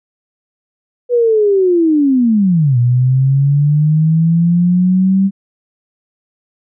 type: linear two-way sweep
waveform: sine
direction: down then up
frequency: 493.9 to 119.7 to 196.3 Hz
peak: -8 dBFS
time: 1.09-5.31 s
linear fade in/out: 50 ms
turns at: 2.78 s
effects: none